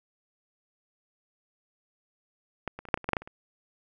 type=clicks; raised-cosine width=0.5 ms; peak=-16 / -24 / -30 / -25 / -6 / -22 / -27 / -12 / -9 / -12 / -29 / -28 dBFS; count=12; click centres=2.677 / 2.79 / 2.853 / 2.887 / 2.942 / 2.975 / 3.043 / 3.09 / 3.133 / 3.168 / 3.22 / 3.275 s; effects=none